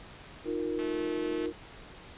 sine chord, Eb suspended second, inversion none, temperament equal with one note detuned, 311.1 / 352.9 / 466.2 Hz, Eb4 / F4 / Bb4, 0 / +18 / 0 cents, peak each -34 dBFS, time 0.44-1.53 s, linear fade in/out 50 ms
click train, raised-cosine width 0.3 ms, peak -28 dBFS, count 146, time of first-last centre 0.79-1.458 s, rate 217 Hz
effects pink hiss -49 dBFS RMS until 2.17 s + resampled to 8000 Hz

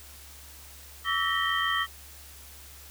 sine tone cluster, 1140 / 1309 / 1840 / 1926 / 3138 Hz, C#6 / E6 / A#6 / B6 / G7, +48 / -13 / -23 / -44 / +1 cents, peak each -31 dBFS, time 1.04-1.87 s, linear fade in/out 50 ms, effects added 70 Hz sine -50 dBFS peak until 2.9 s + white hiss -49 dBFS RMS until 2.9 s

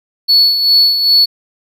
triangle tone with tremolo, 4417 Hz, C#8, 7 cents flat, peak -3 dBFS, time 0.28-1.26 s, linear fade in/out 20 ms, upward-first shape sine, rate 2.5 Hz, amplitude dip 60%, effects tanh soft clip ceiling 0 dBFS

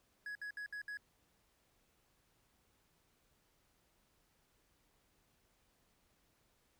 triangle tone bursts, 1675 Hz, G#6, 14 cents sharp, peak -40 dBFS, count 5, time 0.26-0.972 s, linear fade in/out 2 ms, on 92 ms, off 63 ms, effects pink hiss -75 dBFS RMS until 6.79 s

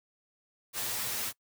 white noise with comb filter, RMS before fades -34 dBFS, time 0.73-1.33 s, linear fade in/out 50 ms, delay 8.3 ms, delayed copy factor +0.95, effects noise-tail reverb RT60 0.1 s tail -22 dB re dry

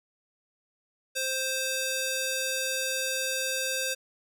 square tone with band-pass filter, 524 Hz, C5, 2 cents sharp, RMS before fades -30 dBFS, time 1.15-3.95 s, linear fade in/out 20 ms, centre 6900 Hz, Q 0.54, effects none

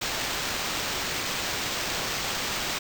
violet noise with sample-and-hold, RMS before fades -30 dBFS, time 0.01-2.79 s, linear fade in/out 10 ms, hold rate 11025 Hz, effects none

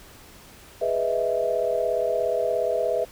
sine chord, E major seventh, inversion first, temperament equal, 415.3 / 493.9 / 622.3 / 659.3 Hz, G#4 / B4 / D#5 / E5, 0 / 0 / 0 / 0 cents, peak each -30 / -26 / -28 / -25 dBFS, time 0.81-3.05 s, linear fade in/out 10 ms, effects pink hiss -48 dBFS RMS until 3.11 s

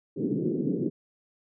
white band-pass noise, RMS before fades -28 dBFS, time 0.16-0.9 s, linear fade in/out 20 ms, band 140 to 400 Hz, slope 48 dB/octave, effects none

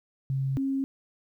sine tone pair in turn, 134.8 / 270.5 Hz, C#3 / C#4, -48 / -42 cents, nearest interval octave, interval 1206 cents, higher second, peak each -25 dBFS, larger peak neither, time 0.3-0.57 / 0.57-0.84 s, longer neither, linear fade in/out 0 ms, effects 11-bit

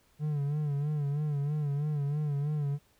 triangle tone with vibrato, 146.4 Hz, D3, 5 cents flat, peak -26 dBFS, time 0.19-2.79 s, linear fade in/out 50 ms, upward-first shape sine, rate 3.1 Hz, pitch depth 70 cents each way, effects pink hiss -67 dBFS RMS until 2.99 s

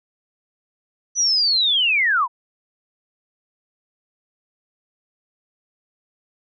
sine linear sweep, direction down, 6000 to 910 Hz, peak -15 dBFS, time 1.15-2.28 s, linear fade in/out 50 ms, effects none

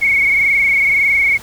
sine tone with frequency modulation, 2207 Hz, C#7, 8 cents flat, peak -10 dBFS, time 0.01-1.38 s, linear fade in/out 20 ms, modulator 21.8 Hz, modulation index 2.9, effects added 52 Hz sine -44 dBFS peak until 1.42 s + pink hiss -36 dBFS RMS until 1.42 s

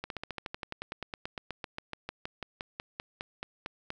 slowing click train, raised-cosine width 0.3 ms, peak -20 dBFS, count 30, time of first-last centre 0.04-3.904 s, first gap 62 ms, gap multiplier 1.05, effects none

